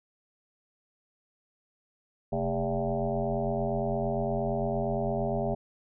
sine tone with frequency modulation, 402.6 Hz, G4, 46 cents sharp, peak -26 dBFS, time 2.32-5.55 s, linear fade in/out 10 ms, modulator 88.7 Hz, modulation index 3.8, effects none

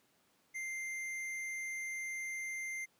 sine tone with hard clipping, 2093 Hz, C7, in tune, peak -40 dBFS, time 0.54-2.86 s, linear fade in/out 20 ms, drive 10 dB, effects pink hiss -72 dBFS RMS until 2.99 s + high-pass 150 Hz 12 dB/octave

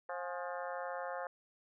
harmonic tone with a mistuned harmonic, 177.5 Hz, F3, 28 cents sharp, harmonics 3 / 4 / 5 / 6 / 7 / 8 / 9 / 10, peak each -42 / -44 / -46 / -48 / -49 / -50 / -51 / -52 dBFS, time 0.09-1.27 s, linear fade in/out 2 ms, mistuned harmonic 5, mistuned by -87 cents, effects none

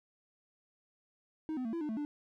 triangle tone with pitch steps, 313.9 / 254 / 225.3 / 335.9 / 300.5 / 220 / 294.3 Hz, D#4 / B3 / A3 / E4 / D4 / A3 / D4, +15 / +49 / +41 / +33 / +40 / 0 / +4 cents, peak -32 dBFS, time 1.49-2.05 s, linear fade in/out 0 ms, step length 80 ms, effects none

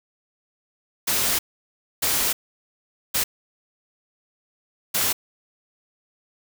white noise bursts at uneven times, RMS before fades -22 dBFS, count 4, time 1.07-1.39 / 2.02-2.33 / 3.14-3.24 / 4.94-5.13 s, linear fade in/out 10 ms, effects none

